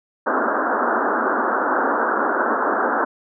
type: band-pass noise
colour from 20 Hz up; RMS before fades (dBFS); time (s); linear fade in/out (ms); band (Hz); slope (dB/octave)
white; -20; 0.26-3.05; 10; 220 to 1600; 96
effects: none